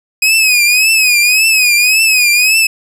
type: tone with vibrato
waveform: sawtooth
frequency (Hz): 2512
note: D#7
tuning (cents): +16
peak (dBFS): -4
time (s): 0.22-2.67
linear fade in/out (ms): 5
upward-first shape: triangle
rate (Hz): 1.8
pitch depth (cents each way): 110
effects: resampled to 32000 Hz + 7-bit